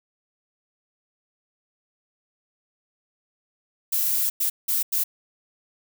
violet noise bursts at uneven times, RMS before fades -23 dBFS, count 4, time 3.92-4.3 / 4.4-4.5 / 4.68-4.83 / 4.92-5.04 s, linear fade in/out 10 ms, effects none

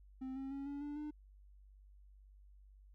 triangle tone with pitch steps, 261.6 / 268.8 / 276.2 / 283.8 / 291.6 / 299.6 Hz, C4 / C4 / C#4 / C#4 / D4 / D4, 0 / +47 / -6 / +41 / -12 / +35 cents, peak -39 dBFS, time 0.21-1.11 s, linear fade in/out 10 ms, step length 150 ms, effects added 49 Hz sine -58 dBFS peak until 2.94 s

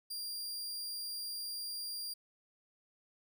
sawtooth tone, 4777 Hz, D8, 29 cents sharp, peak -36 dBFS, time 0.1-2.14 s, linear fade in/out 10 ms, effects none

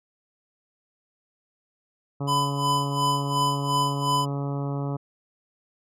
harmonic tone, 140.7 Hz, C#3, 26 cents sharp, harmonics 1 / 2 / 3 / 4 / 5 / 6 / 7 / 8 / 9, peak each -27 / -33 / -37 / -39 / -41 / -43 / -44 / -45 / -46 dBFS, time 2.2-4.97 s, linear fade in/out 10 ms
square tone with tremolo, 1003 Hz, B5, 26 cents sharp, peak -21 dBFS, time 2.27-4.26 s, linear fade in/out 20 ms, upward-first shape sine, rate 2.8 Hz, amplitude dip 80%
effects low-pass 11000 Hz 12 dB/octave

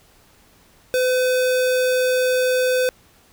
square tone, 507 Hz, B4, 45 cents sharp, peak -17 dBFS, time 0.94-2.89 s, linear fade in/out 0 ms, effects pink hiss -54 dBFS RMS until 3.32 s

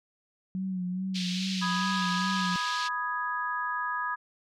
sine tone with vibrato, 185 Hz, F#3, in tune, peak -29 dBFS, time 0.55-2.56 s, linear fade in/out 0 ms, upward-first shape sine, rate 2.4 Hz, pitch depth 49 cents each way
white band-pass noise, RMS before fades -36 dBFS, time 1.14-2.89 s, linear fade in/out 20 ms, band 2700 to 4600 Hz, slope 24 dB/octave
sine chord, G# minor, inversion first, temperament equal, 987.8 / 1244.5 / 1661.2 Hz, B5 / D#6 / G#6, 0 / 0 / 0 cents, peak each -33 dBFS, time 1.61-4.16 s, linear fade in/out 20 ms
effects none

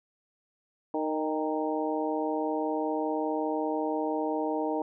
harmonic tone with a mistuned harmonic, 154.6 Hz, D#3, 11 cents flat, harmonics 2 / 3 / 4 / 5 / 6, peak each -31 / -33 / -34 / -35 / -36 dBFS, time 0.94-4.82 s, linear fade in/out 2 ms, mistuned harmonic 5, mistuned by +43 cents, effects none

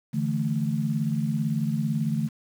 sine chord, D suspended second, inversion none, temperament equal, 146.83 / 164.81 / 220 Hz, D3 / E3 / A3, 0 / 0 / 0 cents, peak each -27 / -29 / -27 dBFS, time 0.13-2.29 s, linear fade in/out 20 ms, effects 8-bit

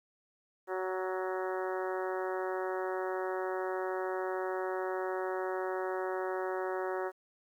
harmonic tone with a mistuned harmonic, 186.6 Hz, F#3, 15 cents sharp, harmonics 2 / 3 / 4 / 5 / 6 / 7 / 8 / 9 / 10, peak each -35 / -39 / -41 / -43 / -45 / -46 / -47 / -48 / -49 dBFS, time 0.67-7.12 s, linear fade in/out 50 ms, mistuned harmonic 8, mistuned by -26 cents, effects 11-bit

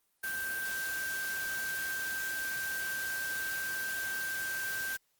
sine tone in noise, 1567 Hz, G6, 1 cent flat, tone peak -34 dBFS, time 0.23-4.97 s, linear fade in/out 10 ms, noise white, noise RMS -41 dBFS, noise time 0.23-4.97 s, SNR +4 dB, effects white hiss -75 dBFS RMS until 5.19 s + Opus 32 kbps

